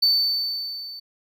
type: tone with level ramp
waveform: triangle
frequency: 4529 Hz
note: C#8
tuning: 36 cents sharp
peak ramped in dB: -13 to -34 dBFS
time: 0.02-1 s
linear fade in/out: 10 ms
effects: none